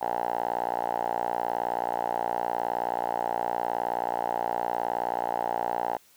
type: tone with band-pass filter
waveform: 5% pulse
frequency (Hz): 59.1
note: A#1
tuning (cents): +24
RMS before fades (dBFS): -29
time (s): 0.01-5.97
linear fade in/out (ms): 5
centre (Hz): 840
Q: 5.8
effects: white hiss -59 dBFS RMS until 6.16 s